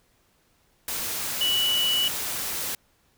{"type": "tone in noise", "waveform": "sine", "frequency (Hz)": 2951, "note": "F#7", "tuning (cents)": -5, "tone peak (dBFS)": -21, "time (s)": [1.41, 2.08], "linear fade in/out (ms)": 2, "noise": "white", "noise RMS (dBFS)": -30, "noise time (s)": [0.88, 2.75], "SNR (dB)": 6, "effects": ["pink hiss -65 dBFS RMS until 3.17 s"]}